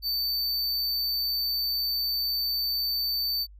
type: tone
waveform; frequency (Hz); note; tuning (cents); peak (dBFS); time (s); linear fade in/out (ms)
square; 4562; C#8; +49; -26; 0.02-3.47; 50
effects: added 50 Hz sine -46 dBFS peak until 3.59 s